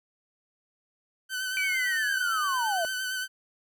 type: tone with vibrato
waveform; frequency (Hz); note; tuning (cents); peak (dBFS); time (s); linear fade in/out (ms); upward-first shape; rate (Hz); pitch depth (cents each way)
sawtooth; 1518; F#6; +44; -26; 1.29-3.28; 50; sine; 8.8; 32
type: linear sweep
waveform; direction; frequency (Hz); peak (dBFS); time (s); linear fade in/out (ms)
sine; down; 2349 to 634; -26; 1.57-2.85; 0
effects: none